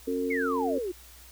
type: harmonic tone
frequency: 90.5 Hz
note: F#2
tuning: 38 cents flat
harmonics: 3 / 4 / 5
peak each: -30 / -37 / -29 dBFS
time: 0.07-0.79 s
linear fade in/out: 10 ms
type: exponential sweep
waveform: sine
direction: down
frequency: 2281 to 340 Hz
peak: -29 dBFS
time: 0.3-0.92 s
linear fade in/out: 10 ms
effects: added 60 Hz sine -52 dBFS peak until 1.31 s + white hiss -52 dBFS RMS until 1.31 s